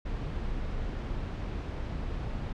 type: noise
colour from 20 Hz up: brown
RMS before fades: -34 dBFS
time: 0.05-2.53 s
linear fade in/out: 10 ms
effects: low-pass 4000 Hz 12 dB/octave